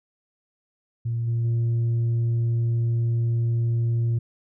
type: tone with level steps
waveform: sine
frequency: 116.54 Hz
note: A#2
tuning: in tune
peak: -22 / -19 / -17 dBFS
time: 1.05-4.19 s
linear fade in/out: 10 ms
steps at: 1.27 / 1.44 s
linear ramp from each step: 10 ms
effects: tanh soft clip ceiling -19 dBFS